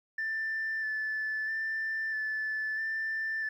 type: tone with vibrato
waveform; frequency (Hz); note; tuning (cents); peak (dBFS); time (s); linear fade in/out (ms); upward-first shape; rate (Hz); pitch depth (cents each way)
sine; 1760; A6; 0; -29; 0.18-3.49; 5; square; 0.77; 16
effects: tanh soft clip ceiling -27 dBFS + 11-bit